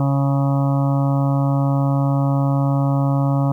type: harmonic tone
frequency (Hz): 138.59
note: C#3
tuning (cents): 0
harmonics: 1 / 2 / 4 / 5 / 6 / 7 / 8 / 9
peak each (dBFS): -16 / -22 / -28 / -30 / -32 / -33 / -34 / -35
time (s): 0-3.52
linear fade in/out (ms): 2
effects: 9-bit